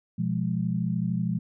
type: chord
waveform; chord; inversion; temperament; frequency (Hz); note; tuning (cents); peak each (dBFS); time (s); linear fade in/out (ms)
sine; F diminished; second; equal; 123.47 / 174.61 / 207.7; Cb3 / F3 / Ab3; 0 / 0 / 0; -30 / -27 / -30; 0.18-1.39; 10
effects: none